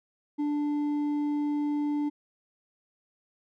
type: tone with hard clipping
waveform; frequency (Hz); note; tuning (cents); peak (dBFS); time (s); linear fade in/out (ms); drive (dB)
sine; 293.7; D4; 0; -27; 0.38-2.1; 20; 4
effects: none